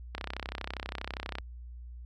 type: click train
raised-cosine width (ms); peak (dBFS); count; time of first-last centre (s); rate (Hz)
0.3; -19; 41; 0.15-1.385; 32.4
effects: added 60 Hz sine -42 dBFS peak until 2.05 s + AAC 64 kbps